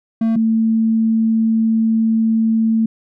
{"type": "tone pair in turn", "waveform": ["triangle", "sine"], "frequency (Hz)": [225, 223.6], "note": ["A3", "A3"], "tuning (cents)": [39, 28], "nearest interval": "unison", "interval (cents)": 11, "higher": "first", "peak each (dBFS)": [-11, -12], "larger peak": "first", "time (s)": [[0.21, 0.36], [0.36, 2.86]], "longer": "second", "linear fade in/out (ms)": 5, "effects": []}